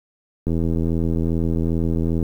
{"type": "click train", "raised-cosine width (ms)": 3, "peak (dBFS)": -10, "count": 146, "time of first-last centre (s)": [0.47, 2.228], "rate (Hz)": 82.5, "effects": ["8-bit"]}